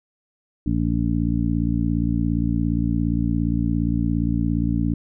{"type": "harmonic tone", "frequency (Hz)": 57.3, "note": "A#1", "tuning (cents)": -29, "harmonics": [1, 2, 3, 4, 5], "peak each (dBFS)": [-25, -25, -25, -25, -25], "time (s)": [0.66, 4.94], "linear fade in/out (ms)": 5, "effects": []}